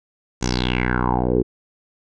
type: tone with low-pass filter sweep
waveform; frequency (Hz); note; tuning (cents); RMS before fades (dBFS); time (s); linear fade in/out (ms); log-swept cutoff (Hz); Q
10% pulse; 61.74; B1; 0; -20; 0.41-1.43; 20; 6900 to 370; 5.4
effects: none